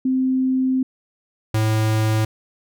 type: tone pair in turn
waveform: sine / square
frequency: 260 / 109.32 Hz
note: C4 / A2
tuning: -11 / -11 cents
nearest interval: octave + minor third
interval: 1500 cents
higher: first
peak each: -16 / -17 dBFS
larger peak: first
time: 0.05-0.83 / 1.54-2.25 s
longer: first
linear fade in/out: 5 ms
effects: none